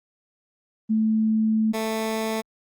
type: tone pair in turn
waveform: sine / 15% pulse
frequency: 219.1 / 220.9 Hz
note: A3 / A3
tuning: -7 / +7 cents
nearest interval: unison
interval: 14 cents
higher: second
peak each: -18 dBFS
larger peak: neither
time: 0.89-1.73 / 1.73-2.42 s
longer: first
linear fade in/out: 20 ms
effects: Opus 32 kbps